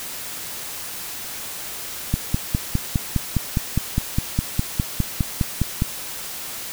click train, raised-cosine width 5 ms, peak -6 dBFS, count 19, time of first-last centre 2.14-5.821 s, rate 4.89 Hz, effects white hiss -32 dBFS RMS until 6.72 s

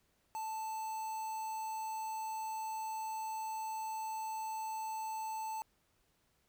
triangle tone with quantisation, 880 Hz, A5, in tune, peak -36 dBFS, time 0.35-5.62 s, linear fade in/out 0 ms, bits 8, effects pink hiss -75 dBFS RMS until 6.48 s

